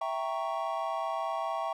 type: chord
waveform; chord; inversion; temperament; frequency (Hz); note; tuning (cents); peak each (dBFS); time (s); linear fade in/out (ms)
triangle; E diminished seventh; none; equal; 659.3 / 784 / 932.3 / 1108.7; E5 / G5 / Bb5 / Db6; 0 / 0 / 0 / 0; -33 / -34 / -36 / -34; 0.01-1.73; 5
effects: none